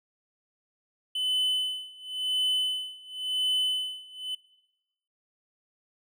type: tone with tremolo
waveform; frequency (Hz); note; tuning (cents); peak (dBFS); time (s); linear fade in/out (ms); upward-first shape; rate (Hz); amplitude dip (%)
triangle; 3020; F#7; +35; -21; 1.15-4.35; 5; sine; 0.94; 95
effects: noise-tail reverb RT60 0.9 s tail -21 dB re dry